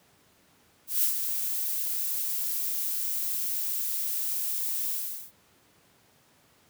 violet noise with ADSR envelope, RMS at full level -23 dBFS, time 0.87-5.32 s, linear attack 160 ms, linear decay 99 ms, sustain -7 dB, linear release 400 ms, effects pink hiss -62 dBFS RMS until 6.69 s + high-pass 100 Hz 12 dB/octave

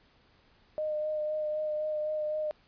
sine tone with vibrato, 611 Hz, D#5, 32 cents flat, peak -29 dBFS, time 0.78-2.51 s, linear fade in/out 0 ms, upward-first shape sine, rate 3.9 Hz, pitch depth 16 cents each way, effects pink hiss -64 dBFS RMS until 2.67 s + resampled to 11025 Hz

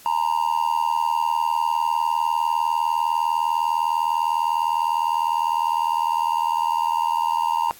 triangle tone with amplitude modulation, 932.3 Hz, A#5, in tune, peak -13 dBFS, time 0.06-7.71 s, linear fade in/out 0 ms, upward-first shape sine, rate 79.9 Hz, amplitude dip 95%, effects white hiss -47 dBFS RMS until 7.79 s + AAC 64 kbps

